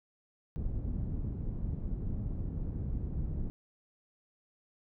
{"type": "low-pass noise", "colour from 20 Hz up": "pink", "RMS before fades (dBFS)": -35, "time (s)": [0.56, 3.5], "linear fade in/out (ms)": 0, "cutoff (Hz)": 180, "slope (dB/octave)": 12, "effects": []}